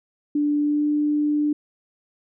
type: tone with pitch glide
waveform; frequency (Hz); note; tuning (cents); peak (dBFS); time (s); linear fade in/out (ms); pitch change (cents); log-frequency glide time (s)
sine; 293.7 to 296.8; D4 to D4; 0 to +18; -18; 0.35-1.53; 5; +18; 0.6-0.86
effects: none